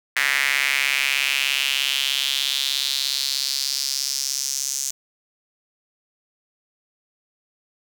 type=tone with high-pass filter sweep; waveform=square; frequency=68.4 Hz; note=C#2; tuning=23 cents flat; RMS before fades=-23 dBFS; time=0.16-4.91 s; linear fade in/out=5 ms; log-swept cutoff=1900 to 6500 Hz; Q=3.6; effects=none